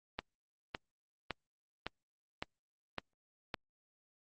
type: click train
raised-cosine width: 0.3 ms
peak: -20 dBFS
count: 7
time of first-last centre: 0.19-3.542 s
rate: 1.79 Hz
effects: Opus 32 kbps